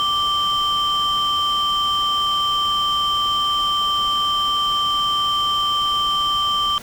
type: tone pair together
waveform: sine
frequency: 1174.7 / 3128 Hz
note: D6 / G7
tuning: 0 / -4 cents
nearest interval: octave + perfect fourth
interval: 1696 cents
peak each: -18 dBFS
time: 0-6.78 s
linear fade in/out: 0 ms
effects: tanh soft clip ceiling -13 dBFS + pink hiss -38 dBFS RMS until 6.82 s